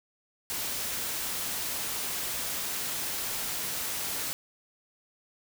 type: noise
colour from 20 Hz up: white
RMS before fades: -33 dBFS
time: 0.5-4.33 s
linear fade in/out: 0 ms
effects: none